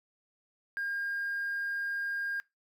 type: tone with hard clipping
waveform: triangle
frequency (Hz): 1613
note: G6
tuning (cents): +49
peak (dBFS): -31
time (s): 0.77-2.4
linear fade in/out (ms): 0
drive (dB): 2
effects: noise-tail reverb RT60 0.2 s tail -22 dB re dry